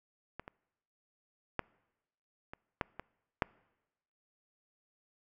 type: clicks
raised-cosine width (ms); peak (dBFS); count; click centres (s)
0.5; -26 / -30 / -16 / -29 / -16 / -25 / -12; 7; 0.396 / 0.479 / 1.593 / 2.535 / 2.812 / 2.996 / 3.422
effects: noise-tail reverb RT60 1.0 s tail -25 dB re dry